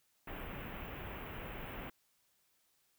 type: band-stop noise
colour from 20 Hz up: pink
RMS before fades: -45 dBFS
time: 0.27-1.9 s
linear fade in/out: 5 ms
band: 3000 to 15000 Hz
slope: 48 dB/octave
effects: white hiss -75 dBFS RMS until 2.98 s